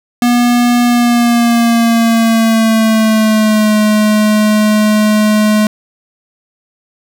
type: tone with pitch glide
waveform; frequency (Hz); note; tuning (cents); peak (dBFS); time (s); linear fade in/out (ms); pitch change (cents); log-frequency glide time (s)
square; 241.7 to 212.9; B3 to G#3; -37 to +43; -8; 0.22-5.67; 2; -220; 0.84-3.77
effects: none